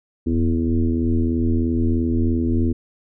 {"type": "tone with frequency modulation", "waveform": "sine", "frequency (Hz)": 164.81, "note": "E3", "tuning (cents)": 0, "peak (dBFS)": -16, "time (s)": [0.26, 2.73], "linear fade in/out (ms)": 10, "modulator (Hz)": 83.1, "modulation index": 2.1, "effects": []}